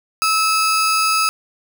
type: tone pair together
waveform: 30% pulse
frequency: 1300 / 4908 Hz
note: E6 / D#8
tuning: -24 / -25 cents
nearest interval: octave + major seventh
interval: 2299 cents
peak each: -13 / -18 dBFS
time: 0.22-1.29 s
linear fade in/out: 0 ms
effects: none